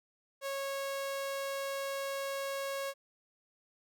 sawtooth tone, 550 Hz, C#5, 14 cents flat, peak -31 dBFS, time 0.41-2.94 s, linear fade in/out 50 ms, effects none

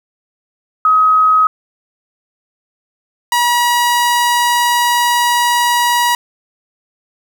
sine / sawtooth tone pair in turn, 1267 / 962.1 Hz, D#6 / B5, +31 / -46 cents, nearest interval perfect fourth, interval 477 cents, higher first, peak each -7 dBFS, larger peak neither, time 0.85-1.47 / 3.32-6.15 s, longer second, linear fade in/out 2 ms, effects 8-bit

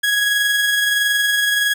30% pulse tone with amplitude modulation, 1661.2 Hz, G#6, in tune, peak -11 dBFS, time 0.03-1.74 s, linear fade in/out 10 ms, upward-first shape sine, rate 21.5 Hz, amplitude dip 30%, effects none

